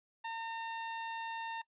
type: tone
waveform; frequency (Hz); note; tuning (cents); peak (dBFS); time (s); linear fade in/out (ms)
sawtooth; 910; A#5; -42; -34; 0.24-1.62; 10
effects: noise-tail reverb RT60 0.1 s tail -22 dB re dry + resampled to 8000 Hz